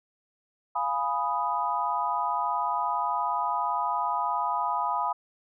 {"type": "chord", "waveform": "sine", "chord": "F half-diminished seventh", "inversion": "none", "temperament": "equal", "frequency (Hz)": [698.5, 830.6, 987.8, 1244.5], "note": ["F5", "Ab5", "Cb6", "Eb6"], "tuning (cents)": [0, 0, 0, 0], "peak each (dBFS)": [-34, -31, -28, -31], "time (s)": [0.75, 5.13], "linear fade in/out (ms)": 10, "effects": []}